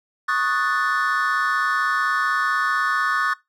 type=chord; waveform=triangle; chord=D# half-diminished seventh; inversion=third; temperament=equal; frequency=1108.7 / 1244.5 / 1480 / 1760 Hz; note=C#6 / D#6 / F#6 / A6; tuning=0 / 0 / 0 / 0 cents; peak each=-22 dBFS; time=0.28-3.34 s; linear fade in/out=10 ms; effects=noise-tail reverb RT60 0.2 s tail -21 dB re dry + tanh soft clip ceiling -10 dBFS